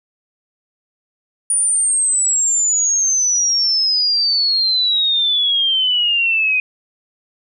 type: exponential sweep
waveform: sine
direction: down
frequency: 9560 to 2489 Hz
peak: -13 dBFS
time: 1.5-6.6 s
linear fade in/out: 2 ms
effects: none